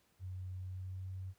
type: tone with pitch glide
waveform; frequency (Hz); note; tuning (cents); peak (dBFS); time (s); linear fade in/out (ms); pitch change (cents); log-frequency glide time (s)
sine; 92.5 to 93.9; F#2 to F#2; 0 to +26; -40; 0.19-1.34; 50; +26; 0.61-1.1
effects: pink hiss -73 dBFS RMS until 1.38 s + high-pass 60 Hz 12 dB/octave